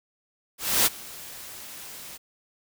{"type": "noise with ADSR envelope", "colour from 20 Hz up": "white", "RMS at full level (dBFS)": -19, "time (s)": [0.58, 2.18], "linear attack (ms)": 280, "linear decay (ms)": 27, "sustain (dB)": -22, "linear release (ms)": 20, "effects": []}